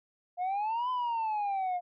sine exponential two-way sweep, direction up then down, 703 to 1019 to 703 Hz, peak -26 dBFS, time 0.37-1.81 s, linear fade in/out 50 ms, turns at 0.9 s, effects tanh soft clip ceiling -28 dBFS

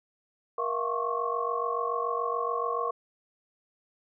sine tone cluster, 472.3 / 657 / 704 / 1081 / 1128 Hz, A#4 / E5 / F5 / C#6 / C#6, +23 / -6 / +14 / -44 / +30 cents, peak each -32 / -38 / -39 / -31 / -33 dBFS, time 0.58-2.91 s, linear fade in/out 5 ms, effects none

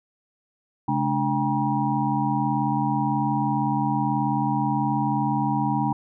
sine tone cluster, 134.6 / 212.8 / 291.6 / 798 / 956 Hz, C3 / G#3 / D4 / G5 / A#5, +49 / +42 / -12 / +31 / +43 cents, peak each -27 dBFS, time 0.88-5.93 s, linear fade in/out 5 ms, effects none

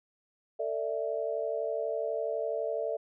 sine chord, A suspended fourth, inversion none, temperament equal with one note detuned, 447.9 / 587.3 / 659.3 Hz, A4 / D5 / E5, +31 / 0 / 0 cents, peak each -34 dBFS, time 0.59-2.97 s, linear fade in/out 10 ms, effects none

